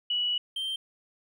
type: tone pair in turn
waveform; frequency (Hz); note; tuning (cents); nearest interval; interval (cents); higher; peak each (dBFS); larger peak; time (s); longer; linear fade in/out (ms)
sine / triangle; 2939 / 3142; F#7 / G7; -12 / +3; minor second; 115; second; -25 / -28; first; 0.1-0.38 / 0.56-0.76; first; 5
effects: none